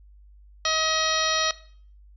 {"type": "harmonic tone with a mistuned harmonic", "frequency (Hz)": 634, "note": "D#5", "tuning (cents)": 32, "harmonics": [1, 2, 3, 4, 5, 6, 7, 8, 9], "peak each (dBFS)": [-31, -27, -31, -33, -30, -31, -30, -33, -30], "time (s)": [0.65, 1.51], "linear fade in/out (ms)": 2, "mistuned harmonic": 7, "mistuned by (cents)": -61, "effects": ["noise-tail reverb RT60 0.5 s tail -17 dB re dry", "added 50 Hz sine -48 dBFS peak until 2.16 s"]}